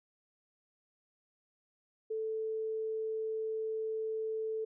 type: tone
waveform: sine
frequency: 440 Hz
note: A4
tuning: in tune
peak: -33 dBFS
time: 2.1-4.65 s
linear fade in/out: 10 ms
effects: none